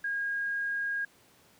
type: tone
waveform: sine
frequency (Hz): 1630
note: G#6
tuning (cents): -33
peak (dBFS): -29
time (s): 0.04-1.05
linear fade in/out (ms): 5
effects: pink hiss -61 dBFS RMS until 1.59 s + high-pass 100 Hz 12 dB/octave